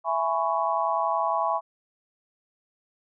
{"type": "chord", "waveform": "sine", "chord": "C# minor seventh", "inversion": "first", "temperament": "just", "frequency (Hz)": [665.2, 831.5, 997.9, 1108.7], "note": ["E5", "G#5", "B5", "C#6"], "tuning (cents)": [16, 2, 18, 0], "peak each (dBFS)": -28, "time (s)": [0.04, 1.61], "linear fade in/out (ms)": 50, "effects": []}